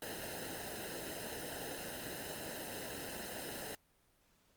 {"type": "noise with comb filter", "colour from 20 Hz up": "pink", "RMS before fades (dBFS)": -43, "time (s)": [0.02, 3.75], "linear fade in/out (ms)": 2, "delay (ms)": 0.87, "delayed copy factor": -0.95, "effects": ["pink hiss -72 dBFS RMS until 4.56 s", "Opus 32 kbps"]}